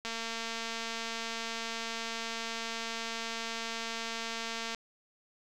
click train, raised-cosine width 0.2 ms, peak -20 dBFS, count 1072, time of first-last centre 0.05-4.747 s, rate 228 Hz, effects none

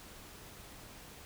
silence, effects pink hiss -52 dBFS RMS until 1.25 s

